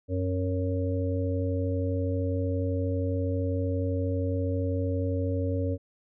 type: harmonic tone with a mistuned harmonic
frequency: 92.5 Hz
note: F#2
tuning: in tune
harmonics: 1 / 3 / 5 / 6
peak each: -27 / -32 / -34 / -35 dBFS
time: 0.08-5.78 s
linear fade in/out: 50 ms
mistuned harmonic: 3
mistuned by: -26 cents
effects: none